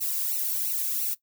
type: noise with flanger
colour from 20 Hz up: violet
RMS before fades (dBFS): -28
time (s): 0-1.15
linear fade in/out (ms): 20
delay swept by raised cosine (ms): 0.58 to 1.68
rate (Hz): 2.9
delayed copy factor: -0.9
effects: noise-tail reverb RT60 0.1 s tail -18 dB re dry